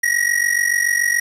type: ring-modulated tone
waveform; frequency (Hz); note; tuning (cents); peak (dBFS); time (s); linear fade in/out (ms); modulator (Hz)
square; 1902; A#6; +34; -13; 0.03-1.2; 5; 23.5
effects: resampled to 32000 Hz + 7-bit